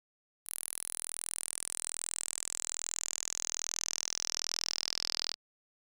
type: tone with band-pass filter sweep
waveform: sawtooth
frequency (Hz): 41.2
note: E1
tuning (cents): 0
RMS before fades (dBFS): -38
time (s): 0.45-5.36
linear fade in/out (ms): 50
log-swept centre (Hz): 11000 to 4800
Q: 6.7
effects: none